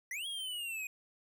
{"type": "linear two-way sweep", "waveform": "square", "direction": "up then down", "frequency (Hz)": [1900, 3322, 2472], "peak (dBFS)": -38, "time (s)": [0.11, 0.87], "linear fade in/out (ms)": 2, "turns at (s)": 0.27, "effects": []}